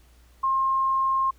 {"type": "tone", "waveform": "sine", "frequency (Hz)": 1066, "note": "C6", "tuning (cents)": 32, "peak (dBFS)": -20, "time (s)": [0.43, 1.31], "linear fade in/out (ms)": 10, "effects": ["added 60 Hz sine -53 dBFS peak until 1.38 s", "pink hiss -61 dBFS RMS until 1.38 s"]}